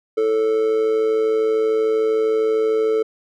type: tone with amplitude modulation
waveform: triangle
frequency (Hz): 440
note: A4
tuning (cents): 0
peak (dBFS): -11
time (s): 0.17-3.03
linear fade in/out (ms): 10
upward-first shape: sine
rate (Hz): 113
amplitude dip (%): 55
effects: none

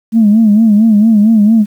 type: tone with vibrato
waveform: sine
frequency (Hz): 216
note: A3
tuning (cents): -32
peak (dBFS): -3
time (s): 0.12-1.66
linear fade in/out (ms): 50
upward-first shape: sine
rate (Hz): 4.4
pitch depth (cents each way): 99
effects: tanh soft clip ceiling 0 dBFS + 7-bit

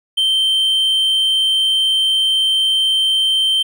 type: tone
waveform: triangle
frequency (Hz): 3121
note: G7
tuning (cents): -8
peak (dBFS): -11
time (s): 0.17-3.63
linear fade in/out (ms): 10
effects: none

